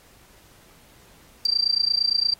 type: tone with amplitude modulation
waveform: sine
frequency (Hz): 4697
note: D8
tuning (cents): -1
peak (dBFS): -15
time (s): 1.45-2.34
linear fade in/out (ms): 5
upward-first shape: sine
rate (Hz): 28.7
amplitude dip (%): 95
effects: pink hiss -54 dBFS RMS until 2.39 s + AAC 48 kbps